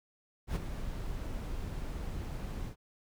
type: noise with ADSR envelope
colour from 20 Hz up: brown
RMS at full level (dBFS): -29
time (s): 0.47-2.76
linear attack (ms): 87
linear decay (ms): 17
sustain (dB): -9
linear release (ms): 92
effects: none